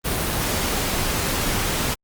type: noise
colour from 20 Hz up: pink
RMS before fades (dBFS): -23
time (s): 0.04-1.95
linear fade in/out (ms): 20
effects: Opus 32 kbps